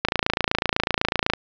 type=click train; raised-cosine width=0.3 ms; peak=-3 dBFS; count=37; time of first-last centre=0.05-1.336 s; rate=28 Hz; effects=resampled to 16000 Hz + 7-bit